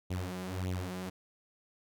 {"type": "tone with flanger", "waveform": "sawtooth", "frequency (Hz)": 92, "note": "F#2", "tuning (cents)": -9, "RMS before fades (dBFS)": -37, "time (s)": [0.1, 1.1], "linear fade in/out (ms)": 10, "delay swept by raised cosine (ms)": [0.29, 5.99], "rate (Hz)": 1.7, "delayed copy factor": 0.8, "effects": []}